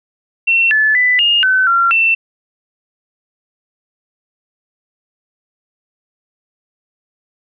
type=tone with pitch steps; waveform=sine; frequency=2710 / 1733 / 1992 / 2839 / 1520 / 1374 / 2680 Hz; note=E7 / A6 / B6 / F7 / F#6 / F6 / E7; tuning=+47 / -27 / +14 / +28 / +46 / -29 / +28 cents; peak=-9 dBFS; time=0.47-2.15 s; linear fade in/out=10 ms; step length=240 ms; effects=none